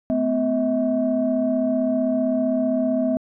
sine tone cluster, 218.4 / 253.9 / 642 Hz, A3 / B3 / E5, -13 / +48 / -46 cents, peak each -27 / -20 / -22 dBFS, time 0.1-3.17 s, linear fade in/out 0 ms, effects tanh soft clip ceiling -10 dBFS

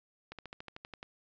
slowing click train, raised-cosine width 0.3 ms, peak -28 dBFS, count 10, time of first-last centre 0.32-1.029 s, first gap 67 ms, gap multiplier 1.04, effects resampled to 16000 Hz

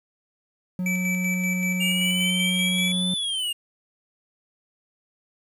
triangle tone, 182.1 Hz, F#3, 27 cents flat, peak -22 dBFS, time 0.79-3.14 s, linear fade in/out 2 ms
square tone with tremolo, 2311 Hz, D7, 28 cents flat, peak -25 dBFS, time 0.86-2.92 s, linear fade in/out 2 ms, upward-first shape square, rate 5.2 Hz, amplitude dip 40%
square linear two-way sweep, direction up then down, 2800 to 3545 to 2800 Hz, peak -25 dBFS, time 1.8-3.53 s, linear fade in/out 10 ms, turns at 3.13 s
effects resampled to 32000 Hz + 9-bit

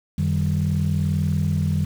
sine tone cluster, 90.5 / 152 / 192.6 Hz, F#2 / D#3 / G3, -38 / -40 / -30 cents, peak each -22 / -21 / -24 dBFS, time 0.18-1.85 s, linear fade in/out 5 ms, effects tanh soft clip ceiling -12 dBFS + 7-bit

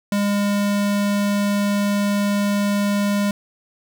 square tone, 203.2 Hz, G#3, 38 cents flat, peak -18 dBFS, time 0.12-3.31 s, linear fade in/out 2 ms, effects none

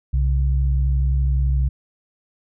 sine tone pair together, 64.39 / 136.2 Hz, C2 / C#3, -27 / -30 cents, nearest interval octave + minor second, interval 1297 cents, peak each -16 / -24 dBFS, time 0.13-1.69 s, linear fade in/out 10 ms, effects none

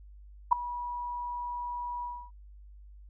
sine tone with ADSR envelope, 970 Hz, B5, 31 cents flat, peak -14 dBFS, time 0.51-2.31 s, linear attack 16 ms, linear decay 4 ms, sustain -19 dB, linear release 280 ms, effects added 50 Hz sine -48 dBFS peak until 3.09 s

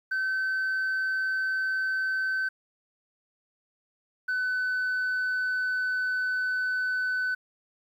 sine tone pair in turn, 1534 / 1506.8 Hz, G6 / F#6, -38 / +31 cents, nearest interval unison, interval 31 cents, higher first, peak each -23 dBFS, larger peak neither, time 0.11-2.49 / 4.28-7.35 s, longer second, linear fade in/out 10 ms, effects tanh soft clip ceiling -24 dBFS + 10-bit

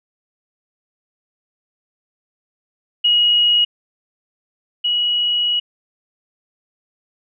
sine tone pair in turn, 2896 / 2914 Hz, F#7 / F#7, -38 / -27 cents, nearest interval unison, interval 11 cents, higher second, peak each -11 / -15 dBFS, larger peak first, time 3.04-3.65 / 4.84-5.6 s, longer second, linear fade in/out 10 ms, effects none

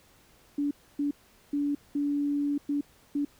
sine tone bursts at uneven times, 287.7 Hz, D4, 36 cents flat, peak -25 dBFS, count 6, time 0.58-0.71 / 0.99-1.11 / 1.53-1.75 / 1.95-2.58 / 2.69-2.81 / 3.15-3.25 s, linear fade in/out 5 ms, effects pink hiss -60 dBFS RMS until 3.39 s

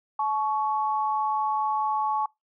sine tone pair together, 859 / 1114.6 Hz, A5 / C#6, -42 / +9 cents, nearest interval perfect fourth, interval 451 cents, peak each -25 / -27 dBFS, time 0.19-2.26 s, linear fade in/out 5 ms, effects noise-tail reverb RT60 0.2 s tail -26 dB re dry

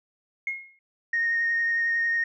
sine tone with exponential decay, 2154 Hz, C7, 50 cents sharp, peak -23 dBFS, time 0.47-0.79 s, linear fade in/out 2 ms, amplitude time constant 69 ms
sine tone with vibrato, 1853 Hz, A#6, 11 cents flat, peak -21 dBFS, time 1.13-2.24 s, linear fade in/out 5 ms, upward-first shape sine, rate 11 Hz, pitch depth 12 cents each way
effects tanh soft clip ceiling -17 dBFS

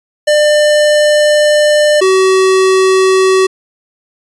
square tone pair in turn, 598 / 378.5 Hz, D5 / F#4, +31 / +39 cents, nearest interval minor sixth, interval 792 cents, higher first, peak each -7 dBFS, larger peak neither, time 0.27-2.01 / 2.01-3.47 s, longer first, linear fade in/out 10 ms, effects resampled to 22050 Hz

